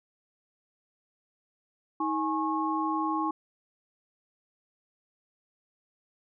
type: tone cluster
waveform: sine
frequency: 317.1 / 837 / 1090 Hz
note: D#4 / G#5 / C#6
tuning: +33 / +13 / -29 cents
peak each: -30 / -32 / -30 dBFS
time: 2-3.31 s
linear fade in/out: 5 ms
effects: none